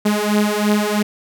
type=beating tone pair; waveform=sawtooth; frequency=207.7 / 210.7 Hz; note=G#3 / G#3; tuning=0 / +25 cents; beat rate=3 Hz; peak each=-14 dBFS; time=0.05-1.03 s; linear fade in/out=10 ms; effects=none